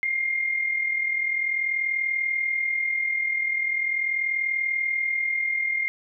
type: tone with amplitude modulation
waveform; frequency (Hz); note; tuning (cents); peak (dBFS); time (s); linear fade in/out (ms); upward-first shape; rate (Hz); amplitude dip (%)
sine; 2118; C7; +21; -20; 0.03-5.88; 0; sine; 40.4; 55
effects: none